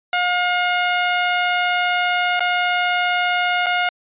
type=tone with dropouts; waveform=15% pulse; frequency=715 Hz; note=F5; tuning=41 cents sharp; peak=-10 dBFS; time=0.13-3.89 s; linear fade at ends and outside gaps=2 ms; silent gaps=2.395-2.405 / 3.661-3.666 s; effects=resampled to 8000 Hz